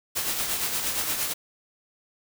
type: noise with tremolo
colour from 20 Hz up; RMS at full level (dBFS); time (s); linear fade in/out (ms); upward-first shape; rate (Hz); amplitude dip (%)
white; -26; 0.15-1.34; 20; sine; 8.6; 45
effects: none